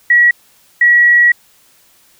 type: tone pair in turn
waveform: sine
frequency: 1922 / 1922 Hz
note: B6 / B6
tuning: -48 / -48 cents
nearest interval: unison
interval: 0 cents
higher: neither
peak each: -5 dBFS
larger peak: neither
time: 0.1-0.31 / 0.81-1.32 s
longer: second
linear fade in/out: 5 ms
effects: white hiss -50 dBFS RMS until 2.19 s